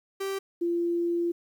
45% pulse / sine tone pair in turn, 389.8 / 343.2 Hz, G4 / F4, -10 / -30 cents, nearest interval major second, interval 220 cents, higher first, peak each -29 / -24 dBFS, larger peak second, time 0.2-0.39 / 0.61-1.32 s, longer second, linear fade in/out 10 ms, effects 10-bit

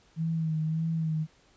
sine tone with vibrato, 160 Hz, D#3, 49 cents sharp, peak -26 dBFS, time 0.16-1.27 s, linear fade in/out 50 ms, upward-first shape sine, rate 1.7 Hz, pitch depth 39 cents each way, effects pink hiss -62 dBFS RMS until 1.56 s + resampled to 16000 Hz

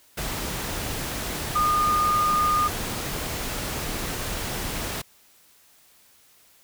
sine tone in noise, 1220 Hz, D#6, 34 cents flat, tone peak -19 dBFS, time 1.55-2.68 s, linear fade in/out 10 ms, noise pink, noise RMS -30 dBFS, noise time 0.17-5.02 s, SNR +8 dB, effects white hiss -57 dBFS RMS until 6.63 s

